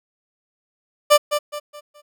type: tone with echo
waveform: 30% pulse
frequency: 591 Hz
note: D5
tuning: 11 cents sharp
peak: -6 dBFS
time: 1.1-1.18 s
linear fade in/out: 20 ms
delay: 210 ms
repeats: 4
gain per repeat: -9 dB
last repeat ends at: 2.02 s
effects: none